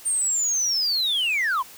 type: linear sweep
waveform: sine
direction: down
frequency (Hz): 8870 to 943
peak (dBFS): -18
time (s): 0.05-1.63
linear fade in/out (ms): 20
effects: tanh soft clip ceiling -19 dBFS + white hiss -45 dBFS RMS until 1.77 s